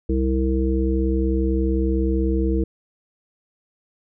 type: harmonic tone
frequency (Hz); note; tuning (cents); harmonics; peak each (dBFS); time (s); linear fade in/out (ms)
65.41; C2; 0; 1 / 3 / 5 / 7; -20 / -26 / -23 / -27; 0.09-2.64; 5
effects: none